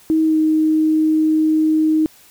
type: tone with pitch glide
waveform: sine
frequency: 317.5 to 312.8 Hz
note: D#4 to D#4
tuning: +35 to +9 cents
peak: -12 dBFS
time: 0.1-2.06 s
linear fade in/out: 0 ms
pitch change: -26 cents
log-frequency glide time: 0.24-0.37 s
effects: white hiss -48 dBFS RMS until 2.3 s